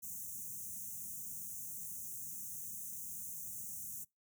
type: band-stop noise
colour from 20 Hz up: white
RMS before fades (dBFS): -45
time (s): 0.02-4.05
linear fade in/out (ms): 20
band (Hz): 230 to 6000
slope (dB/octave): 96
effects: noise-tail reverb RT60 0.2 s tail -25 dB re dry + high-pass 80 Hz 12 dB/octave